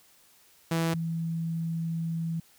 sawtooth / sine tone pair in turn, 164.81 / 164.81 Hz, E3 / E3, 0 / 0 cents, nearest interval unison, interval 0 cents, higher neither, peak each -21 / -28 dBFS, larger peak first, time 0.71-0.94 / 0.94-2.4 s, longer second, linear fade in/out 5 ms, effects white hiss -60 dBFS RMS until 2.58 s

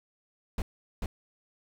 brown noise with echo, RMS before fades -30 dBFS, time 0.58-0.62 s, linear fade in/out 2 ms, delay 440 ms, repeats 1, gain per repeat -2 dB, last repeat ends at 1.06 s, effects none

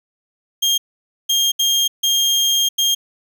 30% pulse tone bursts at uneven times, 3218 Hz, G7, 45 cents sharp, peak -11 dBFS, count 5, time 0.62-0.78 / 1.29-1.52 / 1.59-1.88 / 2.03-2.69 / 2.78-2.95 s, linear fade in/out 10 ms, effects none

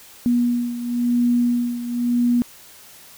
sine beating tone pair, 241 / 241.96 Hz, B3 / B3, -42 / -35 cents, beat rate 0.96 Hz, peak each -18 / -23 dBFS, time 0.26-2.42 s, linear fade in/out 0 ms, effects white hiss -45 dBFS RMS until 3.17 s

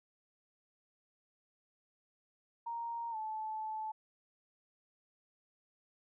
sine tone with pitch glide, 932.3 to 869.9 Hz, A#5 to A5, 0 to -20 cents, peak -37 dBFS, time 2.66-3.92 s, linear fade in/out 10 ms, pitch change -120 cents, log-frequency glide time 3.11-3.16 s, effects none

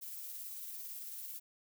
violet noise with tremolo, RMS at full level -44 dBFS, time 0.01-1.4 s, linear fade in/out 20 ms, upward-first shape triangle, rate 18 Hz, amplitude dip 30%, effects none

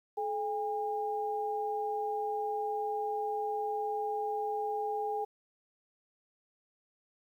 sine tone pair together, 429.1 / 810 Hz, A4 / G#5, -43 / -43 cents, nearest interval major seventh, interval 1100 cents, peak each -35 / -33 dBFS, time 0.17-5.25 s, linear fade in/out 10 ms, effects 11-bit

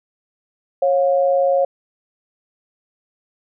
sine tone pair together, 547.4 / 710 Hz, C#5 / F5, -22 / +28 cents, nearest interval perfect fourth, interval 450 cents, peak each -14 / -20 dBFS, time 0.82-1.65 s, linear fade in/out 5 ms, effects none

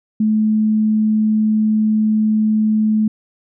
sine tone, 215.9 Hz, A3, 33 cents flat, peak -12 dBFS, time 0.2-3.08 s, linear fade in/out 5 ms, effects none

